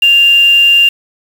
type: tone with quantisation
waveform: sine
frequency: 2791 Hz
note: F7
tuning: 2 cents flat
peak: -4 dBFS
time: 0.02-0.89 s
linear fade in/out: 5 ms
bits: 4
effects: none